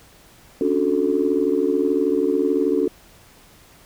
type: chord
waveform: sine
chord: D major seventh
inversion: third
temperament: just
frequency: 275.3 / 293.7 / 367.1 / 440.5 Hz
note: C#4 / D4 / F#4 / A4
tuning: -12 / 0 / -14 / +2 cents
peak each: -24 / -22 / -21 / -21 dBFS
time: 0.61-2.88 s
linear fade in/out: 2 ms
effects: tanh soft clip ceiling -7 dBFS + pink hiss -50 dBFS RMS until 3.85 s